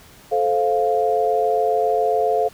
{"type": "chord", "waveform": "sine", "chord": "F major", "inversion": "first", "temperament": "just", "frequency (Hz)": [436.5, 523.8, 698.5], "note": ["A4", "C5", "F5"], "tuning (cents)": [-14, 2, 0], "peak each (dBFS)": [-20, -23, -19], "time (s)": [0.31, 2.49], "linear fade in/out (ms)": 20, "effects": ["pink hiss -47 dBFS RMS until 2.53 s"]}